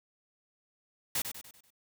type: noise with echo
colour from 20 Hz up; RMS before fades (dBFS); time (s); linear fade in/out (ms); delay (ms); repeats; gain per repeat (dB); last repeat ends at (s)
white; -31; 1.15-1.22; 5; 97; 5; -7; 1.705
effects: none